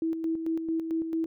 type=tone with tremolo; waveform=sine; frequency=325.5 Hz; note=E4; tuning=22 cents flat; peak=-25 dBFS; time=0.02-1.26 s; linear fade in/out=2 ms; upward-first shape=square; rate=4.5 Hz; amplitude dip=50%; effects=none